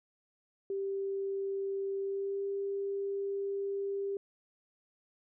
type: tone with pitch glide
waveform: sine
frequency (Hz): 392 to 396.6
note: G4 to G4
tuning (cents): 0 to +20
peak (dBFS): -32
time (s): 0.7-4.17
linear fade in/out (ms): 2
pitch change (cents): +20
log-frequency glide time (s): 2-2.44
effects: none